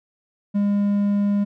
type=tone; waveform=triangle; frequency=203 Hz; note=G#3; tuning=39 cents flat; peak=-15 dBFS; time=0.54-1.45 s; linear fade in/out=20 ms; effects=none